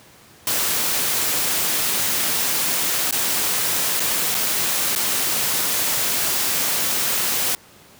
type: noise with dropouts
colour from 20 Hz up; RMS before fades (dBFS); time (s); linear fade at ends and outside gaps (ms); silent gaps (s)
white; -21; 0.47-7.55; 1; 3.11-3.125 / 3.997-4.002 / 4.345-4.349 / 4.951-4.96
effects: pink hiss -48 dBFS RMS until 7.99 s + high-pass 100 Hz 12 dB/octave